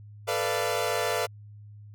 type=chord; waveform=sawtooth; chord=B half-diminished seventh; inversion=third; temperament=equal with one note detuned; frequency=440 / 493.9 / 587.3 / 686.5 Hz; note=A4 / B4 / D5 / F5; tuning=0 / 0 / 0 / -30 cents; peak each=-28 / -27 / -28 / -27 dBFS; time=0.27-1.27 s; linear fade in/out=20 ms; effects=added 104 Hz sine -44 dBFS peak until 1.94 s